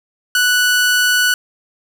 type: tone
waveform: sawtooth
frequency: 1480 Hz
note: F#6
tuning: in tune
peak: -8 dBFS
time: 0.35-1.34 s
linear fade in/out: 2 ms
effects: none